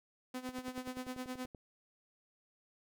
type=tone with tremolo; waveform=sawtooth; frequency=254.1 Hz; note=B3; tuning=49 cents sharp; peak=-34 dBFS; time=0.34-1.46 s; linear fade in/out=5 ms; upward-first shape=sine; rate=9.5 Hz; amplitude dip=80%
type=click train; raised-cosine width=2 ms; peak=-37 dBFS; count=12; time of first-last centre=0.49-1.548 s; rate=10.4 Hz
effects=none